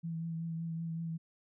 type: tone with vibrato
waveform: sine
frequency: 164.81 Hz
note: E3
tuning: in tune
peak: -35 dBFS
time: 0.03-1.18 s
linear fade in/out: 20 ms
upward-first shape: triangle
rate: 5.3 Hz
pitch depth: 26 cents each way
effects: none